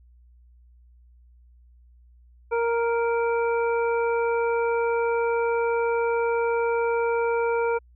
harmonic tone, 466.2 Hz, A#4, in tune, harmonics 1 / 2 / 3 / 5, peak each -22 / -28 / -32 / -36 dBFS, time 2.51-7.79 s, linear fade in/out 20 ms, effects added 60 Hz sine -51 dBFS peak until 7.95 s

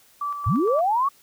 sine tone with tremolo, 1159 Hz, D6, 23 cents flat, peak -24 dBFS, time 0.21-0.81 s, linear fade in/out 5 ms, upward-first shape square, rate 4.3 Hz, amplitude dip 45%
sine linear sweep, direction up, 73.42 to 1153 Hz, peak -18 dBFS, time 0.46-1.09 s, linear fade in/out 10 ms
effects white hiss -56 dBFS RMS until 1.22 s

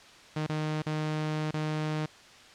sawtooth tone with dropouts, 154.1 Hz, D#3, 16 cents flat, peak -25 dBFS, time 0.36-2.06 s, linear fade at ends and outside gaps 5 ms, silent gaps 0.467-0.493 / 0.821-0.863 / 1.511-1.538 s, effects white hiss -52 dBFS RMS until 2.54 s + low-pass 5000 Hz 12 dB/octave

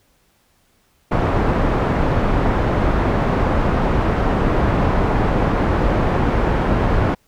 pink low-pass noise, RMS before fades -17 dBFS, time 1.11-7.15 s, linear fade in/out 10 ms, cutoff 1200 Hz, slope 12 dB/octave, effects pink hiss -60 dBFS RMS until 7.27 s

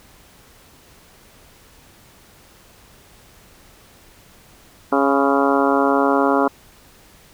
harmonic tone with a mistuned harmonic, 138.59 Hz, C#3, in tune, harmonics 2 / 3 / 4 / 5 / 6 / 7 / 8 / 9 / 10, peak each -19 / -21 / -22 / -23 / -24 / -24 / -25 / -26 / -26 dBFS, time 4.92-6.48 s, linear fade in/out 5 ms, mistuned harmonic 7, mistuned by +38 cents, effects pink hiss -49 dBFS RMS until 7.33 s

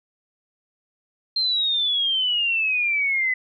sine exponential sweep, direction down, 4186 to 2007 Hz, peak -19 dBFS, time 1.36-3.34 s, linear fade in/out 5 ms, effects none

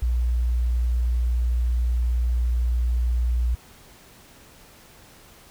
sine tone, 60 Hz, B1, 49 cents flat, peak -19 dBFS, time 0.02-3.55 s, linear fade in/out 5 ms, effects pink hiss -50 dBFS RMS until 5.5 s

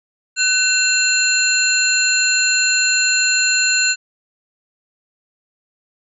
sine tone cluster, 1512 / 2713 / 4172 / 7140 Hz, F#6 / E7 / C8 / A8, +37 / +49 / -6 / +24 cents, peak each -19 dBFS, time 0.36-3.96 s, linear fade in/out 50 ms, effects none

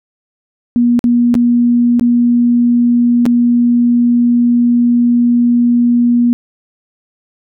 sine tone with dropouts, 240 Hz, B3, 49 cents flat, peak -7 dBFS, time 0.76-6.33 s, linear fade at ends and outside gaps 0 ms, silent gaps 0.992-1.041 / 1.342-1.352 / 1.996-2.01 / 3.255-3.263 s, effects none

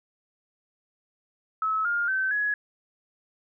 sine tone with pitch steps, 1295 / 1412.2 / 1540 / 1679.4 Hz, E6 / F6 / G6 / G#6, -31 / +19 / -31 / +19 cents, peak -23 dBFS, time 1.62-2.54 s, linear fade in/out 2 ms, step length 230 ms, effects none

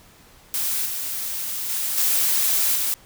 blue noise with level steps, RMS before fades -24 / -28 / -25 / -20 / -23 dBFS, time 0.54-2.94 s, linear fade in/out 0 ms, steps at 0.85 / 1.69 / 1.97 / 2.75 s, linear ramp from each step 10 ms, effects pink hiss -51 dBFS RMS until 3.05 s

